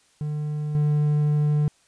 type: tone pair in turn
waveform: triangle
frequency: 150 / 148.96 Hz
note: D3 / D3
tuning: +37 / +25 cents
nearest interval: unison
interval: 12 cents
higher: first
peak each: -23 / -16 dBFS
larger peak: second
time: 0.21-0.75 / 0.75-1.68 s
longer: second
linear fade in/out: 0 ms
effects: white hiss -61 dBFS RMS until 1.87 s + resampled to 22050 Hz